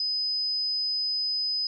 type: tone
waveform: sine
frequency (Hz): 5020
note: D#8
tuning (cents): +15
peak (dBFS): -25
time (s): 0-1.67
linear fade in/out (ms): 2
effects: none